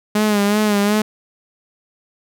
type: tone with vibrato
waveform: sawtooth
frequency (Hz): 207.7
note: G#3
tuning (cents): 0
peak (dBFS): -10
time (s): 0.15-1.02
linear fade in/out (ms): 5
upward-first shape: sine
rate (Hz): 2.7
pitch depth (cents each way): 53
effects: none